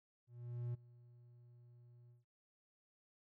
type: tone with ADSR envelope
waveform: triangle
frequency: 120.4 Hz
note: B2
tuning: 44 cents flat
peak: -36 dBFS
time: 0.27-2.25 s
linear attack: 470 ms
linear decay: 15 ms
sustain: -22 dB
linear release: 150 ms
effects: none